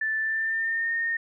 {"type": "tone with pitch glide", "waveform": "sine", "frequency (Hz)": [1760, 1836.9], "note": ["A6", "A#6"], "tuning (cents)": [0, -26], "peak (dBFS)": -24, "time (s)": [0.01, 1.17], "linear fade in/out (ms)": 5, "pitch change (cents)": 74, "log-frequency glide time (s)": [0.19, 0.92], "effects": []}